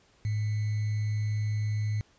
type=tone with sample-and-hold; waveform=sine; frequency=106.3 Hz; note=G#2; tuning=41 cents sharp; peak=-26 dBFS; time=0.25-2.01 s; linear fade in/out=0 ms; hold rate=2100 Hz; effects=pink hiss -63 dBFS RMS until 2.18 s + resampled to 16000 Hz